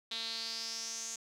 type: tone with band-pass filter sweep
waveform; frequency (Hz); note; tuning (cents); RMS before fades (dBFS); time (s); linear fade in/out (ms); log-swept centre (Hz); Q
sawtooth; 226.9; A#3; -47; -40; 0.11-1.16; 5; 3800 to 6700; 5.9
effects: none